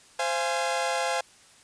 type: chord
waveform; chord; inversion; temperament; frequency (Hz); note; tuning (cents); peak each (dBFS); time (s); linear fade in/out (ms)
sawtooth; F minor; second; equal with one note detuned; 523.3 / 684.9 / 830.6; C5 / F5 / Ab5; 0 / -34 / 0; -26; 0.19-1.21; 5
effects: white hiss -55 dBFS RMS until 1.63 s + resampled to 22050 Hz